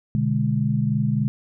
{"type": "chord", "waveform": "sine", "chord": "G# diminished", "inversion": "first", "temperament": "equal", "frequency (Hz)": [123.47, 146.83, 207.7], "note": ["B2", "D3", "G#3"], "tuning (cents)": [0, 0, 0], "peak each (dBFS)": -23, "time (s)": [0.15, 1.28], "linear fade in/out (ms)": 0, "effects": []}